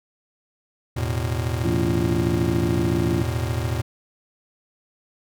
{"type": "chord", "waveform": "square", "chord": "E suspended fourth", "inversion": "none", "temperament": "just", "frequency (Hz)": [82.41, 109.88, 123.61], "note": ["E2", "A2", "B2"], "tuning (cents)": [0, -2, 2], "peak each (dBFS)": [-28, -27, -28], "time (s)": [0.96, 3.82], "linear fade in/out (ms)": 10}
{"type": "harmonic tone", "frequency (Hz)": 57.1, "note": "A#1", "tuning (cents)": -35, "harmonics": [3, 4, 5, 6], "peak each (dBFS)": [-26, -30, -28, -24], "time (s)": [1.64, 3.22], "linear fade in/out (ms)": 5}
{"effects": []}